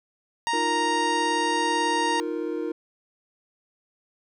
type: harmonic tone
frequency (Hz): 932.3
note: A#5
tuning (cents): 0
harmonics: 1 / 2 / 3 / 4 / 5 / 6 / 7 / 9 / 10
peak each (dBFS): -24 / -30 / -34 / -36 / -38 / -40 / -41 / -43 / -44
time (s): 0.47-2.2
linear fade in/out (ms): 0
type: chord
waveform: triangle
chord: Eb suspended second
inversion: none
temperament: equal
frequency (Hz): 311.1 / 349.2 / 466.2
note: Eb4 / F4 / Bb4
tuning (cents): 0 / 0 / 0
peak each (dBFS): -29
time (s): 0.53-2.72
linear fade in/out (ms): 5
effects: none